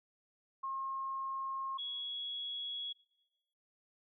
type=tone pair in turn; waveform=sine; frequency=1074 / 3345 Hz; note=C6 / G#7; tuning=+45 / +12 cents; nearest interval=octave + minor sixth; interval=1967 cents; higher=second; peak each=-36 / -38 dBFS; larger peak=first; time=0.63-1.78 / 1.78-2.93 s; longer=neither; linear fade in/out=10 ms; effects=noise-tail reverb RT60 1.0 s tail -21 dB re dry